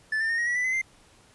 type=tone with pitch steps; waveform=triangle; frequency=1748 / 1793 / 1839.1 / 1886.5 / 1935.1 / 1984.9 / 2036 / 2088 Hz; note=A6 / A6 / A#6 / A#6 / B6 / B6 / C7 / C7; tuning=-12 / +32 / -24 / +20 / -36 / +8 / -48 / -4 cents; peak=-22 dBFS; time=0.12-0.816 s; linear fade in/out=5 ms; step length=87 ms; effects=pink hiss -57 dBFS RMS until 1.34 s + resampled to 24000 Hz